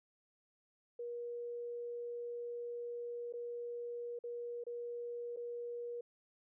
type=tone with dropouts; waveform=sine; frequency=477.4 Hz; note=A#4; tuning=41 cents sharp; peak=-40 dBFS; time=0.99-6.01 s; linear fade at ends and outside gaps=5 ms; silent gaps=3.326-3.336 / 4.19-4.238 / 4.639-4.666 / 5.363-5.37 s; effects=none